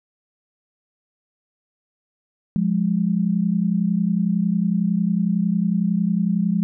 sine tone pair together, 176.72 / 207.7 Hz, F3 / G#3, +21 / 0 cents, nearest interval minor third, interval 279 cents, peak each -20 dBFS, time 2.56-6.63 s, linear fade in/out 0 ms, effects none

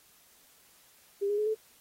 sine tone with pitch steps, 400.6 / 412.1 / 423.9 / 436.1 Hz, G4 / G#4 / G#4 / A4, +38 / -13 / +35 / -15 cents, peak -26 dBFS, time 1.21-1.55 s, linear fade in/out 20 ms, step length 85 ms, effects white hiss -61 dBFS RMS until 1.8 s + AAC 48 kbps

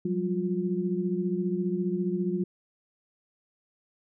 sine tone cluster, 179.1 / 193.9 / 354.7 Hz, F3 / G3 / F4, +44 / -19 / +27 cents, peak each -30 dBFS, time 0.05-2.44 s, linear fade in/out 5 ms, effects none

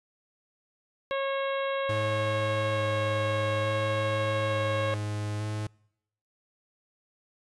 harmonic tone, 546 Hz, C#5, 26 cents flat, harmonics 1 / 2 / 3 / 4 / 5 / 6 / 7, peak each -28 / -34 / -38 / -40 / -42 / -44 / -45 dBFS, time 1.11-4.94 s, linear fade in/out 0 ms
45% pulse tone with vibrato, 105.7 Hz, G#2, 31 cents sharp, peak -30 dBFS, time 1.89-5.67 s, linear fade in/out 5 ms, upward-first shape square, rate 0.57 Hz, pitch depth 14 cents each way
effects noise-tail reverb RT60 0.8 s tail -26 dB re dry + resampled to 24000 Hz

